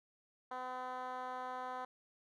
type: tone with band-pass filter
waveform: 10% pulse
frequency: 253.9 Hz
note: B3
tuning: 48 cents sharp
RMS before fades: -43 dBFS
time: 0.51-1.85 s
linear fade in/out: 5 ms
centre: 900 Hz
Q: 1.6
effects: none